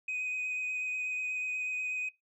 sine tone with vibrato, 2505 Hz, D#7, 11 cents sharp, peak -30 dBFS, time 0.08-2.09 s, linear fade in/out 5 ms, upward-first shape triangle, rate 8.2 Hz, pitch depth 16 cents each way, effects noise-tail reverb RT60 0.2 s tail -23 dB re dry + tanh soft clip ceiling -30 dBFS

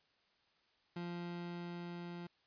30% pulse tone with level ramp, 173.7 Hz, F3, 9 cents flat, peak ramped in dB -38 to -42 dBFS, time 0.96-2.27 s, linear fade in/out 5 ms, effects white hiss -74 dBFS RMS until 2.46 s + resampled to 11025 Hz

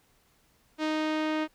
sawtooth tone with low-pass filter sweep, 310.4 Hz, D#4, 4 cents flat, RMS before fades -29 dBFS, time 0.78-1.48 s, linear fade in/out 50 ms, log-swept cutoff 4300 to 2800 Hz, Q 1, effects pink hiss -66 dBFS RMS until 1.54 s

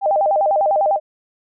sine tone with vibrato, 698.5 Hz, F5, in tune, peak -13 dBFS, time 0.01-1 s, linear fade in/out 50 ms, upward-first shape square, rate 10 Hz, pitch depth 220 cents each way, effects none

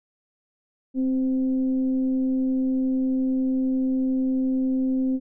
sine tone with frequency modulation, 261.6 Hz, C4, in tune, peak -20 dBFS, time 0.94-5.2 s, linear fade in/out 50 ms, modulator 256 Hz, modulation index 0.3, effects none

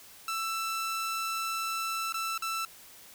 sawtooth tone with dropouts, 1329 Hz, E6, 14 cents sharp, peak -27 dBFS, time 0.28-2.65 s, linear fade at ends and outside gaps 2 ms, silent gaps 2.124-2.142 / 2.378-2.422 s, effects white hiss -52 dBFS RMS until 3.14 s

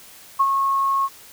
sine tone with ADSR envelope, 1092 Hz, C#6, 26 cents flat, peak -12 dBFS, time 0.39-1.09 s, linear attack 16 ms, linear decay 47 ms, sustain -5 dB, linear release 45 ms, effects white hiss -45 dBFS RMS until 1.32 s

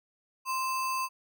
sine tone with sample-and-hold, 1043 Hz, C6, 6 cents flat, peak -28 dBFS, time 0.45-1.09 s, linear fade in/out 50 ms, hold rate 3675 Hz, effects none

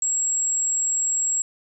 sine tone, 7630 Hz, A#8, 39 cents sharp, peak -20 dBFS, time 0.02-1.42 s, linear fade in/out 2 ms, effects none

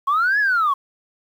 sine linear two-way sweep, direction up then down, 1071 to 1728 to 1071 Hz, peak -14 dBFS, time 0.07-0.74 s, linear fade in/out 10 ms, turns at 0.39 s, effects tanh soft clip ceiling -12 dBFS + 8-bit

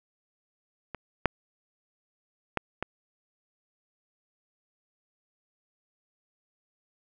clicks, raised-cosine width 0.5 ms, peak -21 / -6 / -11 / -15 dBFS, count 4, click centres 0.947 / 1.257 / 2.573 / 2.826 s, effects none

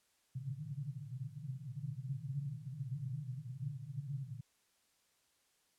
pink band-pass noise, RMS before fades -43 dBFS, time 0.35-4.41 s, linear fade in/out 10 ms, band 120 to 150 Hz, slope 96 dB/octave, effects white hiss -75 dBFS RMS until 5.78 s + low-pass 11000 Hz 12 dB/octave

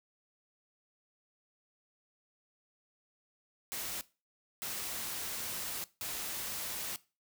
white noise bursts at uneven times, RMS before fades -39 dBFS, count 3, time 3.72-4.01 / 4.62-5.84 / 6.01-6.96 s, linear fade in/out 0 ms, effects noise-tail reverb RT60 0.3 s tail -19 dB re dry

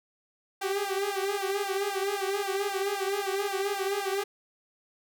sawtooth tone with flanger, 395.5 Hz, G4, 15 cents sharp, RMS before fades -30 dBFS, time 0.61-4.24 s, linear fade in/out 10 ms, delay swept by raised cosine 1.1 to 5.6 ms, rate 3.8 Hz, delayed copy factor +1, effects none

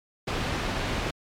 pink low-pass noise, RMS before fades -29 dBFS, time 0.27-1.11 s, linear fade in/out 10 ms, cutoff 3900 Hz, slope 12 dB/octave, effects MP3 96 kbps

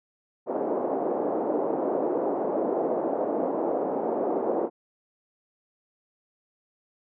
pink band-pass noise, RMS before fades -27 dBFS, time 0.46-4.7 s, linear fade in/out 50 ms, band 300 to 740 Hz, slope 24 dB/octave, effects none

